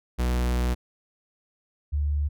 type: tone pair in turn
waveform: 45% pulse / sine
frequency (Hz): 61.2 / 73.14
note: B1 / D2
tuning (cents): -15 / -7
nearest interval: minor third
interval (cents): 308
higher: second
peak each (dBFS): -22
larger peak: neither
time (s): 0.18-0.75 / 1.92-2.29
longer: first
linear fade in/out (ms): 20
effects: none